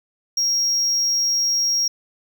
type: tone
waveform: triangle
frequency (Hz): 5600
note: F8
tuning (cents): +4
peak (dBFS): -16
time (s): 0.37-1.88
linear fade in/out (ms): 5
effects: none